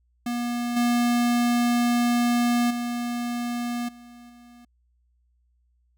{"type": "tone with level steps", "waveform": "square", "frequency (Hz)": 240, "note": "B3", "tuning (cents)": -49, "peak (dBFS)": [-26, -20, -27, -45, -48], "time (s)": [0.26, 4.65], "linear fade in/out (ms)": 5, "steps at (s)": [0.76, 2.7, 3.88, 4.29], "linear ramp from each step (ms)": 10, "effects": ["added 60 Hz sine -63 dBFS peak until 5.97 s"]}